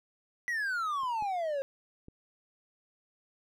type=exponential sweep; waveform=triangle; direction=down; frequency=1975.5 to 534 Hz; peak=-28 dBFS; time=0.48-1.62 s; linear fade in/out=0 ms
type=clicks; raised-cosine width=3 ms; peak=-45 / -36 / -35 dBFS; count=3; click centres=1.034 / 1.224 / 2.084 s
effects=none